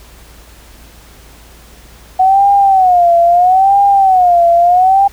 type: tone with vibrato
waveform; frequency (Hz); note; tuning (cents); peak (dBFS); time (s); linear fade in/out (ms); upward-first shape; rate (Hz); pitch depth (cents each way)
sine; 740; F#5; 0; -5; 2.19-5.08; 10; sine; 0.76; 140
effects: added 56 Hz sine -39 dBFS peak until 5.12 s + pink hiss -41 dBFS RMS until 5.12 s